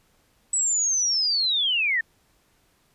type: linear sweep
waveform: sine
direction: down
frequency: 7960 to 1773 Hz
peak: -20 dBFS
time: 0.53-2.01 s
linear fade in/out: 5 ms
effects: pink hiss -64 dBFS RMS until 2.94 s + resampled to 32000 Hz